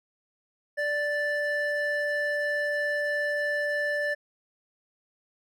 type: tone pair together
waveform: triangle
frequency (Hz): 587.3 / 1758.8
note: D5 / A6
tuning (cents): 0 / -1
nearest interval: octave + perfect fifth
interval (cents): 1899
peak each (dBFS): -26 / -25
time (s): 0.77-4.15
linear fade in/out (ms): 20
effects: tanh soft clip ceiling -19 dBFS